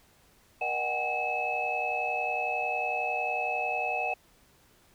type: tone cluster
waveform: sine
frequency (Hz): 475.4 / 606 / 744 / 815 / 2590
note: A#4 / D#5 / F#5 / G#5 / E7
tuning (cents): +34 / -46 / +9 / -33 / -31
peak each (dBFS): -39 / -36 / -31 / -37 / -31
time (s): 0.61-4.14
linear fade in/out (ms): 5
effects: tanh soft clip ceiling -17 dBFS + pink hiss -62 dBFS RMS until 4.94 s